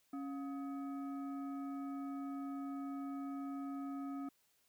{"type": "tone with frequency modulation", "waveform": "sine", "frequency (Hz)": 275.8, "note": "C#4", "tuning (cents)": -9, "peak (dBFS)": -40, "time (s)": [0.13, 4.29], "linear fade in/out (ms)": 5, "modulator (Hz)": 987, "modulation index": 0.49, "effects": ["white hiss -75 dBFS RMS until 4.68 s"]}